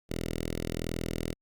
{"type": "tone with notch filter", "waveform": "5% pulse", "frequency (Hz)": 41.2, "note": "E1", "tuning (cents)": 0, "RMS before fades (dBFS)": -34, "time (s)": [0.09, 1.34], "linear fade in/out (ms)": 20, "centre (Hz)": 1100, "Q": 1.1, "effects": ["Opus 48 kbps"]}